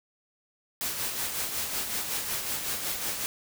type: noise with tremolo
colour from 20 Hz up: white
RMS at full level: -30 dBFS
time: 0.81-3.26 s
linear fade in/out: 0 ms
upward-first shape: sine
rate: 5.4 Hz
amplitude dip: 45%
effects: none